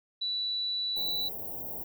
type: tone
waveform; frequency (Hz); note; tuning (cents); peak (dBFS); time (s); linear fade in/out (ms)
sine; 3951; B7; 0; -29; 0.21-1.29; 10
type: band-stop noise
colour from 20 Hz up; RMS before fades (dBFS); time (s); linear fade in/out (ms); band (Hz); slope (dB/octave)
white; -38; 0.96-1.84; 10; 830 to 14000; 48
effects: none